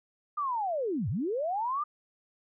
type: linear two-way sweep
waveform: sine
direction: down then up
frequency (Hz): 1228 to 85.3 to 1228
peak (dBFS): -28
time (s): 0.37-1.84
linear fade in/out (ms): 10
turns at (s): 1.09
effects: none